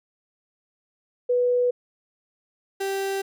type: tone pair in turn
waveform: sine / 35% pulse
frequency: 491.9 / 390.4 Hz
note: B4 / G4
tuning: -7 / -7 cents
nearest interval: major third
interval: 400 cents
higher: first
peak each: -18 / -23 dBFS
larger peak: first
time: 1.29-1.71 / 2.8-3.22 s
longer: neither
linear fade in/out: 10 ms
effects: none